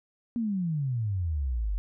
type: exponential sweep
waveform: sine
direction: down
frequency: 242.1 to 46.11 Hz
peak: -26 dBFS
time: 0.36-1.78 s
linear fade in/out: 0 ms
effects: none